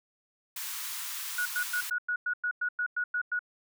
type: high-pass noise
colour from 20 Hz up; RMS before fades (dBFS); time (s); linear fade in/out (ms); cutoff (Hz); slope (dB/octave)
white; -37; 0.56-1.9; 5; 940; 48
type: tone bursts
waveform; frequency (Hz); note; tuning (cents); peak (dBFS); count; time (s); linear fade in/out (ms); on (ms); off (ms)
sine; 1459; F#6; -25; -27; 12; 1.38-3.392; 5; 76; 100
effects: none